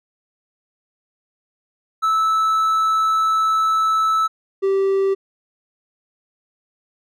triangle tone pair in turn, 1309 / 389.2 Hz, E6 / G4, -13 / -12 cents, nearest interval octave + major sixth, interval 2099 cents, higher first, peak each -13 dBFS, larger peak neither, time 2.02-4.28 / 4.62-5.15 s, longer first, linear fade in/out 20 ms, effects none

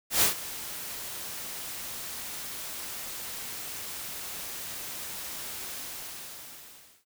white noise with ADSR envelope, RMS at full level -21 dBFS, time 0.1-7.05 s, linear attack 120 ms, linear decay 120 ms, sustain -17 dB, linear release 1300 ms, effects none

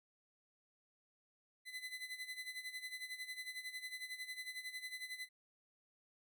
30% pulse tone with tremolo, 2016 Hz, B6, 35 cents sharp, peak -39 dBFS, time 1.65-5.29 s, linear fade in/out 50 ms, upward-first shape sine, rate 11 Hz, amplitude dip 75%, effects none

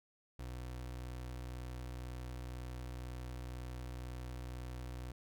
30% pulse tone, 62 Hz, B1, 7 cents sharp, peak -40 dBFS, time 0.39-5.12 s, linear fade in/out 5 ms, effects none

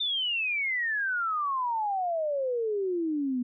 sine exponential sweep, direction down, 3632 to 240.9 Hz, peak -26 dBFS, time 0-3.43 s, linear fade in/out 10 ms, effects none

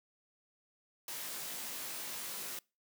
white noise with comb filter, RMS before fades -42 dBFS, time 1.08-2.59 s, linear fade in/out 2 ms, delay 19 ms, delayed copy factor +0.75, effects noise-tail reverb RT60 0.3 s tail -26 dB re dry + high-pass 150 Hz 12 dB/octave

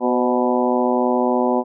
harmonic tone with a mistuned harmonic, 123.47 Hz, B2, in tune, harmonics 2 / 3 / 4 / 5 / 6 / 7 / 8, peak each -20 / -22 / -23 / -24 / -25 / -25 / -26 dBFS, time 0-1.64 s, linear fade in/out 50 ms, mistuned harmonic 4, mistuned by +49 cents, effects none

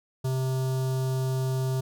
square tone with notch filter, 130.81 Hz, C3, in tune, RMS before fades -27 dBFS, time 0.24-1.81 s, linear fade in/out 10 ms, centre 2100 Hz, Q 0.65, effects none

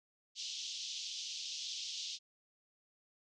pink band-pass noise, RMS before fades -43 dBFS, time 0.35-2.19 s, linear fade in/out 50 ms, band 3000 to 6400 Hz, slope 48 dB/octave, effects none

